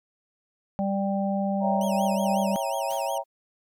harmonic tone, 196.8 Hz, G3, 7 cents sharp, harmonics 1 / 3 / 4, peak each -25 / -30 / -31 dBFS, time 0.79-2.56 s, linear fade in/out 0 ms
sine chord, C# diminished seventh, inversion none, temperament equal, 554.4 / 659.3 / 784 / 932.3 Hz, C#5 / E5 / G5 / Bb5, 0 / 0 / 0 / 0 cents, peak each -31 dBFS, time 1.6-3.24 s, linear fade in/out 50 ms
15% pulse tone with vibrato, 2863 Hz, F7, 42 cents sharp, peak -31 dBFS, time 1.81-3.18 s, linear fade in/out 2 ms, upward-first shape sine, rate 5.5 Hz, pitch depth 240 cents each way
white noise with exponential decay, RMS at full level -41 dBFS, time 2.9-3.26 s, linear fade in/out 5 ms, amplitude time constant 77 ms
effects none

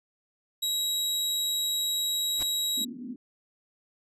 sawtooth tone, 3847 Hz, B7, 46 cents flat, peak -23 dBFS, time 0.62-2.85 s, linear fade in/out 10 ms
pink noise with exponential growth, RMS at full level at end -31 dBFS, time 2.35-2.43 s, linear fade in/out 5 ms, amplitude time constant 17 ms
pink band-pass noise, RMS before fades -39 dBFS, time 2.77-3.16 s, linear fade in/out 5 ms, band 220 to 290 Hz, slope 48 dB/octave
effects resampled to 32000 Hz

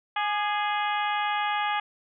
harmonic tone with a mistuned harmonic, 416.4 Hz, G#4, 5 cents sharp, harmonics 2 / 3 / 4 / 5 / 6 / 7 / 8, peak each -27 / -31 / -33 / -35 / -37 / -38 / -39 dBFS, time 0.16-1.8 s, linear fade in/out 5 ms, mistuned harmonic 3, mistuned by -44 cents, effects none

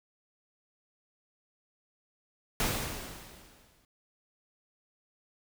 pink noise with exponential decay, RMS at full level -28 dBFS, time 2.6-3.85 s, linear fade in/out 1 ms, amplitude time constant 270 ms, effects none

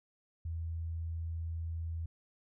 sine tone, 82.41 Hz, E2, in tune, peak -35 dBFS, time 0.45-2.06 s, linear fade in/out 5 ms, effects none

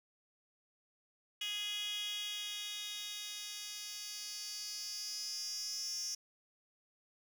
10% pulse tone with high-pass filter sweep, 415.3 Hz, G#4, in tune, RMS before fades -42 dBFS, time 1.41-6.15 s, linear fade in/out 5 ms, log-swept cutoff 3100 to 5500 Hz, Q 8.6, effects none

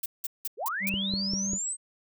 violet noise bursts, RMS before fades -31 dBFS, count 5, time 0.03-0.895 s, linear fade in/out 5 ms, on 29 ms, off 180 ms
sine linear sweep, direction up, 346.8 to 8372 Hz, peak -29 dBFS, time 0.57-1.77 s, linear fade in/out 50 ms
triangle tone, 196 Hz, G3, in tune, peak -29 dBFS, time 0.8-1.59 s, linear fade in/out 50 ms
click train, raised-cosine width 3 ms, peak -22 dBFS, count 4, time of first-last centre 0.94-1.534 s, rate 5.05 Hz
effects none

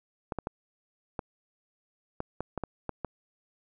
clicks, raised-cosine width 1 ms, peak -18 dBFS, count 10, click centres 0.322 / 0.387 / 0.471 / 1.192 / 2.204 / 2.406 / 2.577 / 2.637 / 2.893 / 3.047 s, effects none

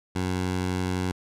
15% pulse tone, 91.8 Hz, F#2, 13 cents flat, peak -19 dBFS, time 0.15-1.12 s, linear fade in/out 10 ms, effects low-pass 10000 Hz 12 dB/octave

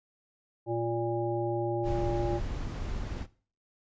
harmonic tone, 116.54 Hz, A#2, in tune, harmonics 1 / 3 / 5 / 7, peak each -35 / -30 / -35 / -36 dBFS, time 0.66-2.41 s, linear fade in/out 50 ms
brown noise, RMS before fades -34 dBFS, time 1.83-3.27 s, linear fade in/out 50 ms
effects noise-tail reverb RT60 0.4 s tail -18 dB re dry + resampled to 16000 Hz

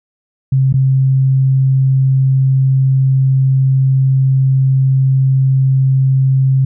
sine tone with dropouts, 133.2 Hz, C3, 31 cents sharp, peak -8 dBFS, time 0.52-6.65 s, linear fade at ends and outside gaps 5 ms, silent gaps 0.727-0.739 s, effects none

